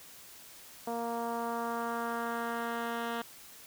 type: tone with low-pass filter sweep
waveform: 10% pulse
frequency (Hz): 233.1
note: A#3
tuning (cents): 0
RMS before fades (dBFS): -35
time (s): 0.87-3.22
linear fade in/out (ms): 5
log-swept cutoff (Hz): 770 to 2700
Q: 1.5
effects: white hiss -52 dBFS RMS until 3.66 s